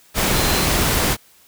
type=tone in noise; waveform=sine; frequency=4090 Hz; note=C8; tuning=40 cents flat; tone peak=-27 dBFS; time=0.33-0.68 s; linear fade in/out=50 ms; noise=pink; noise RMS=-18 dBFS; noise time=0.14-1.17 s; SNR=-12 dB; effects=white hiss -52 dBFS RMS until 1.47 s